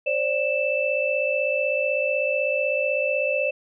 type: tone cluster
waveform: sine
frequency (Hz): 530 / 586 / 2643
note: C5 / D5 / E7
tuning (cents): +22 / -4 / +4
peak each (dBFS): -25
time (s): 0.06-3.51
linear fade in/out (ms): 10
effects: none